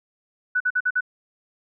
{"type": "tone bursts", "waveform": "sine", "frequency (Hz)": 1487, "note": "F#6", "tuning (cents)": 8, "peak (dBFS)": -18, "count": 5, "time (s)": [0.55, 1.008], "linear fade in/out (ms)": 10, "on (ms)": 54, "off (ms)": 47, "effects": []}